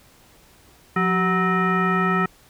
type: tone with frequency modulation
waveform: sine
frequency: 740 Hz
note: F#5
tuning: in tune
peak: -17 dBFS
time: 0.96-2.26 s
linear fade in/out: 5 ms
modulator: 561 Hz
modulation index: 2
effects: pink hiss -53 dBFS RMS until 2.49 s